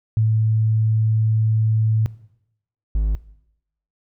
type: tone pair in turn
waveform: sine / triangle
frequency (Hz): 110 / 52.15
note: A2 / G#1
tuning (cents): 0 / +8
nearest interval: octave + minor second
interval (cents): 1292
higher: first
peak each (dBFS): -14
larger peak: neither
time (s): 0.17-2.06 / 2.95-3.15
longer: first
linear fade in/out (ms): 0
effects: noise-tail reverb RT60 0.8 s tail -19 dB re dry